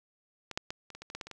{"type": "clicks", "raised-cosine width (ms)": 0.2, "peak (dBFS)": [-22, -14, -19, -30, -28, -27, -27, -21, -21, -29, -26], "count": 11, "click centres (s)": [0.513, 0.575, 0.705, 0.903, 0.95, 1.02, 1.101, 1.15, 1.212, 1.27, 1.313], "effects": []}